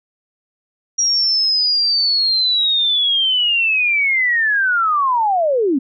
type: linear sweep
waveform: sine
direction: down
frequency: 5700 to 246.9 Hz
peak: -13 dBFS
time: 0.98-5.79 s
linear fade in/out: 10 ms
effects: none